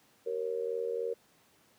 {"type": "tone with amplitude modulation", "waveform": "sine", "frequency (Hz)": 467, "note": "A#4", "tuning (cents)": 3, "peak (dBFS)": -27, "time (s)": [0.26, 1.14], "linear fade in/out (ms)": 10, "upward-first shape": "sine", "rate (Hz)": 83.4, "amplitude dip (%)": 90, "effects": ["pink hiss -65 dBFS RMS until 1.78 s", "high-pass 150 Hz 12 dB/octave"]}